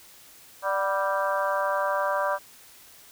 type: harmonic tone with a mistuned harmonic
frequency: 196 Hz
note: G3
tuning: in tune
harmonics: 3 / 4 / 5 / 6 / 7 / 8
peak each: -27 / -34 / -29 / -30 / -36 / -32 dBFS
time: 0.62-2.39 s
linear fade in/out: 50 ms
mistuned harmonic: 4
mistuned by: -63 cents
effects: white hiss -51 dBFS RMS until 3.11 s